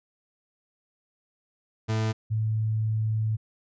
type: tone pair in turn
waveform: 40% pulse / sine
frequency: 110 / 109.52 Hz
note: A2 / A2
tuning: 0 / -8 cents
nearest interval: unison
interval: 8 cents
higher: first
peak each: -23 dBFS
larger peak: neither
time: 1.88-2.13 / 2.3-3.37 s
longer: second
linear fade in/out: 20 ms
effects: resampled to 16000 Hz